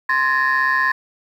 sine tone cluster, 1045 / 1695 / 1831 Hz, C6 / G#6 / A#6, -2 / +35 / -32 cents, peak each -18 dBFS, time 0.09-0.92 s, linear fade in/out 5 ms, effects tanh soft clip ceiling -10 dBFS + 8-bit

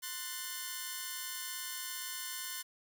5% pulse chord, F# diminished, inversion second, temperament equal with one note detuned, 1046.5 / 1480 / 1783.5 Hz, C6 / F#6 / A6, 0 / 0 / +23 cents, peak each -32 dBFS, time 0.02-2.63 s, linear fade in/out 20 ms, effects none

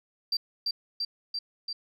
sine tone with echo, 4699 Hz, D8, in tune, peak -23 dBFS, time 0.32-0.37 s, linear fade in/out 5 ms, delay 340 ms, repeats 4, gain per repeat -2 dB, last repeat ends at 1.73 s, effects tanh soft clip ceiling -22 dBFS

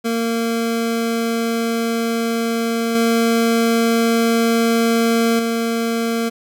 25% pulse tone with level steps, 229.9 Hz, A#3, 24 cents flat, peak -14 / -10 / -14 dBFS, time 0.04-6.3 s, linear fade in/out 20 ms, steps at 2.95 / 5.39 s, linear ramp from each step 2 ms, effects none

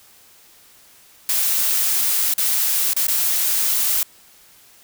blue noise with dropouts, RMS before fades -19 dBFS, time 1.29-4.03 s, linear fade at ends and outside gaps 2 ms, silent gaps 2.338-2.38 / 2.934-2.964 / 3.069-3.082 s, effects white hiss -50 dBFS RMS until 4.83 s

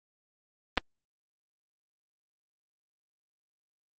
clicks, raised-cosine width 0.3 ms, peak -8 dBFS, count 2, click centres 0.775 / 0.779 s, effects Opus 32 kbps

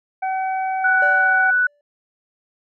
harmonic tone, 759 Hz, F#5, 44 cents sharp, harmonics 1 / 2 / 3, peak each -20 / -32 / -34 dBFS, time 0.22-1.51 s, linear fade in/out 10 ms
sine tone, 1483 Hz, F#6, 4 cents sharp, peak -14 dBFS, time 0.84-1.67 s, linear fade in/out 5 ms
triangle tone with exponential decay, 583 Hz, D5, 13 cents flat, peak -19 dBFS, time 1.02-1.81 s, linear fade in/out 2 ms, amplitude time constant 170 ms
effects none

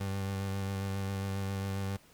30% pulse tone with vibrato, 97.6 Hz, G2, 7 cents flat, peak -30 dBFS, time 0-1.97 s, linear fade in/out 10 ms, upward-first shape sine, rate 7.4 Hz, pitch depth 20 cents each way, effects pink hiss -61 dBFS RMS until 2.13 s

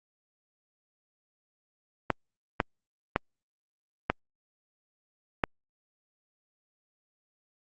clicks, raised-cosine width 0.5 ms, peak -8 dBFS, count 5, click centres 2.103 / 2.602 / 3.161 / 4.1 / 5.438 s, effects Opus 48 kbps

